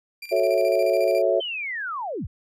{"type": "tone with tremolo", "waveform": "30% pulse", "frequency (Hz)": 2374, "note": "D7", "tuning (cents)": 18, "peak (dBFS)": -31, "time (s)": [0.22, 1.22], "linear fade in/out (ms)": 5, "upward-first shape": "square", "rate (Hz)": 14, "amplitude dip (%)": 65}
{"type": "chord", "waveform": "sine", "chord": "F# minor seventh", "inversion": "none", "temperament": "equal", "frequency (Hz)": [370, 440, 554.4, 659.3], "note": ["F#4", "A4", "C#5", "E5"], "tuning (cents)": [0, 0, 0, 0], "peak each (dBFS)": [-25, -25, -22, -22], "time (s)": [0.31, 1.41], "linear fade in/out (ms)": 20}
{"type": "linear sweep", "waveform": "sine", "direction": "down", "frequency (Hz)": [3136, 31.59], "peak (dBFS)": -27, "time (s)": [1.4, 2.27], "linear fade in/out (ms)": 10}
{"effects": ["resampled to 32000 Hz"]}